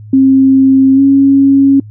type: tone with pitch glide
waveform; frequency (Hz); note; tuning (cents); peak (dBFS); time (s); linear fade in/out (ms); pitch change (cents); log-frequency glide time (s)
sine; 267 to 274.8; C4 to C#4; +35 to -15; -3; 0.13-1.8; 5; +50; 0.95-1
effects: noise-tail reverb RT60 0.1 s tail -25 dB re dry + added 106 Hz sine -28 dBFS peak until 1.9 s